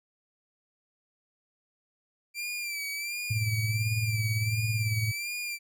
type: tone with vibrato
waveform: sawtooth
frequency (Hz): 2349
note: D7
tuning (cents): 0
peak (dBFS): -29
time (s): 2.34-5.59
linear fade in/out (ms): 50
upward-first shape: sine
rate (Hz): 1.4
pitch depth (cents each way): 62
type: tone with tremolo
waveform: sine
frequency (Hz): 110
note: A2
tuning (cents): 0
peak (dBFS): -23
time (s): 3.3-5.12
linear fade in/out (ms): 10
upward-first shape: triangle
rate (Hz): 18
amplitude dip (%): 70
effects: none